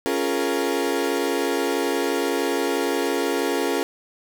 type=chord; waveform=35% pulse; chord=Bb minor seventh; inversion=first; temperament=equal; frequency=277.2 / 349.2 / 415.3 / 466.2 Hz; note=Db4 / F4 / Ab4 / Bb4; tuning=0 / 0 / 0 / 0 cents; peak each=-25 dBFS; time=0.06-3.83 s; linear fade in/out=0 ms; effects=none